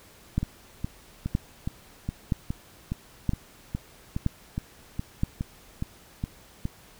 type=two click trains; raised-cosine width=5 ms; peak=-16 / -11 dBFS; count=16 / 6; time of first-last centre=0.43-6.654 / 0.38-5.234 s; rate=2.41 / 1.03 Hz; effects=pink hiss -53 dBFS RMS until 6.99 s